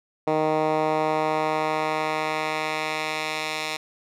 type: tone with band-pass filter sweep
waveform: 10% pulse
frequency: 155.5 Hz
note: D#3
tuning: 1 cent flat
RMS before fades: -25 dBFS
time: 0.27-3.77 s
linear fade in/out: 5 ms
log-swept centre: 580 to 3400 Hz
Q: 0.85
effects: none